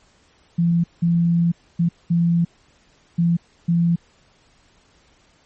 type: tone bursts at uneven times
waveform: sine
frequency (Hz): 170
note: F3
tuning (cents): -46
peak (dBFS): -14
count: 6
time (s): 0.58-0.84 / 1.02-1.52 / 1.79-1.89 / 2.1-2.45 / 3.18-3.37 / 3.68-3.96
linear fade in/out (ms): 10
effects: pink hiss -57 dBFS RMS until 5.45 s + MP3 32 kbps